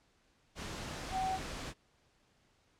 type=tone in noise; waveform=sine; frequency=757 Hz; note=F#5; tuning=39 cents sharp; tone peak=-32 dBFS; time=1.11-1.39 s; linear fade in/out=50 ms; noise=pink; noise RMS=-42 dBFS; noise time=0.55-1.74 s; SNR=+7 dB; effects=pink hiss -71 dBFS RMS until 2.79 s + low-pass 7000 Hz 12 dB/octave